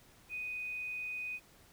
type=tone with quantisation; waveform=sine; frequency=2492 Hz; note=D#7; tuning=2 cents sharp; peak=-37 dBFS; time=0.29-1.4 s; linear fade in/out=50 ms; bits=11; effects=pink hiss -62 dBFS RMS until 1.72 s